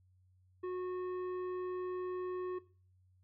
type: tone with tanh clipping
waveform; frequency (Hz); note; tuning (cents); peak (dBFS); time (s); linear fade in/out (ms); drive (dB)
sine; 365; F#4; -24; -38; 0.63-2.59; 10; 10
effects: noise-tail reverb RT60 0.4 s tail -18 dB re dry + added 92 Hz sine -65 dBFS peak until 3.23 s